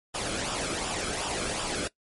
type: noise with flanger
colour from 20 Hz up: pink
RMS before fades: -31 dBFS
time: 0.14-1.88 s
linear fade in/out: 10 ms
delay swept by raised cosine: 0.47 to 1.1 ms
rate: 2.7 Hz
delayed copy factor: -0.6
effects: noise-tail reverb RT60 0.1 s tail -20 dB re dry + MP3 48 kbps